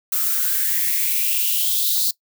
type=noise with high-pass filter sweep; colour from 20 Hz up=violet; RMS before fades=-20 dBFS; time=0.12-2.11 s; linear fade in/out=5 ms; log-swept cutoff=1200 to 4300 Hz; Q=5.7; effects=noise-tail reverb RT60 0.1 s tail -21 dB re dry